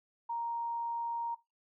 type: tone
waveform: sine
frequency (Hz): 934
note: A#5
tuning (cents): +3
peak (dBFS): -33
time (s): 0.29-1.35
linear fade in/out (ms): 10
effects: noise-tail reverb RT60 0.2 s tail -18 dB re dry